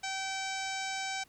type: harmonic tone with a mistuned harmonic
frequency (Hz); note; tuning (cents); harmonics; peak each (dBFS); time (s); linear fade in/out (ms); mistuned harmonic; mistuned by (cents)
771; G5; -29; 1 / 2 / 3 / 4 / 5 / 6 / 7 / 8 / 9 / 10; -38 / -41 / -40 / -46 / -45 / -48 / -45 / -46 / -47 / -49; 0.03-1.24; 10; 10; +27
effects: pink hiss -64 dBFS RMS until 1.28 s